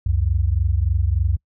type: tone pair together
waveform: sine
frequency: 67 / 90.37 Hz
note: C2 / F#2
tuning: +42 / -40 cents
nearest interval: perfect fourth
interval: 518 cents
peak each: -19 dBFS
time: 0.06-1.37 s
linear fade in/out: 5 ms
effects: noise-tail reverb RT60 0.1 s tail -26 dB re dry